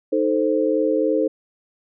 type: chord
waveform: sine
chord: A diminished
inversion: second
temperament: equal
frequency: 311.1 / 440 / 523.3 Hz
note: Eb4 / A4 / C5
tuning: 0 / 0 / 0 cents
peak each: -21 dBFS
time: 0.12-1.28 s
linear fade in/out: 10 ms
effects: none